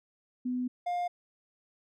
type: tone pair in turn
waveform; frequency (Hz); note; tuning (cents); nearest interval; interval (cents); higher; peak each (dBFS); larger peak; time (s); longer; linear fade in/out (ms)
sine / triangle; 250 / 707.1; B3 / F5; +21 / +21; octave + tritone; 1800; second; -29 / -27; second; 0.45-0.68 / 0.86-1.08; first; 10
effects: none